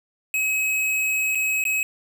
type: tone with dropouts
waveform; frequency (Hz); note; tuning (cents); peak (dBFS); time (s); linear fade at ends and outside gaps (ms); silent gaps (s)
square; 2555; D#7; +45; -21; 0.34-1.83; 1; 1.349-1.354 / 1.64-1.652
effects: 8-bit